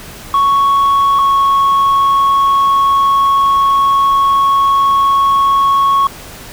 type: tone pair in turn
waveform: sine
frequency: 1110 / 1103.6 Hz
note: C#6 / C#6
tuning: +2 / -8 cents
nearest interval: unison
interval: 10 cents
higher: first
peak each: -5 dBFS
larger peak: neither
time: 0.34-1.19 / 1.19-6.07 s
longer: second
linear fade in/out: 2 ms
effects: tanh soft clip ceiling -7 dBFS + pink hiss -32 dBFS RMS until 6.52 s